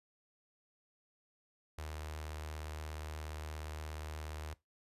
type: tone with notch filter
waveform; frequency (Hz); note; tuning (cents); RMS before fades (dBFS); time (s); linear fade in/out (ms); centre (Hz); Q
sawtooth; 77; D#2; -17; -44; 1.78-4.54; 5; 200; 0.54
effects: noise-tail reverb RT60 0.2 s tail -20 dB re dry + resampled to 32000 Hz